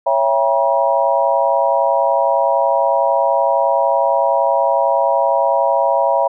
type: chord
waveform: sine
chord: C# diminished seventh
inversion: none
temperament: just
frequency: 554.4 / 665.2 / 798.3 / 957.9 Hz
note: C#5 / E5 / G5 / Bb5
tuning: 0 / +16 / +31 / +47 cents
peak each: -17 / -17 / -20 / -17 dBFS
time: 0.06-6.28 s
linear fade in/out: 10 ms
effects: none